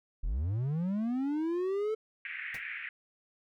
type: linear sweep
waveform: triangle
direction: up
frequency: 32.7 to 443.1 Hz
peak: -27 dBFS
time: 0.23-1.95 s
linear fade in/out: 10 ms
type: band-pass noise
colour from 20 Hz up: pink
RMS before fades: -40 dBFS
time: 2.25-2.89 s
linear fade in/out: 2 ms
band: 1700 to 2400 Hz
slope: 48 dB/octave
type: noise with exponential decay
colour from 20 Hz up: pink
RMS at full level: -40 dBFS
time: 2.54-2.62 s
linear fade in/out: 5 ms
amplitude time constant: 17 ms
effects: none